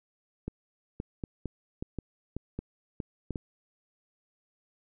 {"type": "clicks", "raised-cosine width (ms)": 3, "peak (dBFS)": -21, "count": 11, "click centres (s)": [0.48, 1.001, 1.238, 1.457, 1.825, 1.987, 2.366, 2.59, 3.002, 3.307, 3.358], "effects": []}